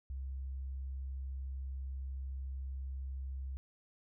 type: tone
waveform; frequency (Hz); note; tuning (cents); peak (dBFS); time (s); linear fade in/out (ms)
sine; 66.5; C2; +29; -38; 0.1-3.57; 0
effects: none